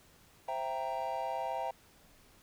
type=chord; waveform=triangle; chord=C dominant seventh; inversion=none; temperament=equal with one note detuned; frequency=523.3 / 665.8 / 784 / 932.3 Hz; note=C5 / E5 / G5 / Bb5; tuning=0 / +17 / 0 / 0 cents; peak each=-40 / -37 / -36 / -37 dBFS; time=0.48-1.71 s; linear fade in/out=5 ms; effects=pink hiss -62 dBFS RMS until 2.42 s